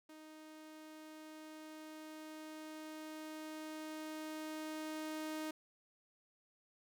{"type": "tone with level ramp", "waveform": "sawtooth", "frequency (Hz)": 311.1, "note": "D#4", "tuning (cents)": 0, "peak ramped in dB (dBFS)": [-50, -36], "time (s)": [0.09, 5.51], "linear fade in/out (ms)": 5, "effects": []}